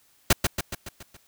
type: noise with echo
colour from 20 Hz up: pink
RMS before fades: -17 dBFS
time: 0.3-0.33 s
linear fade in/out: 5 ms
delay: 140 ms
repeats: 6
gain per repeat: -5 dB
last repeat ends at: 1.17 s
effects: white hiss -62 dBFS RMS until 1.27 s